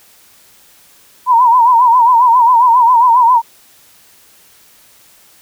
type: tone with vibrato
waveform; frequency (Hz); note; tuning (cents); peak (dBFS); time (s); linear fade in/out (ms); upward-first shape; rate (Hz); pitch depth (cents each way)
sine; 964; B5; -42; -5; 1.26-3.42; 50; sine; 7.4; 100
effects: white hiss -46 dBFS RMS until 5.41 s